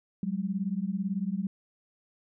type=beating tone pair; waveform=sine; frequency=185 / 203 Hz; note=F#3 / G#3; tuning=0 / -39 cents; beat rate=18 Hz; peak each=-31 dBFS; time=0.23-1.47 s; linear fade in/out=2 ms; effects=none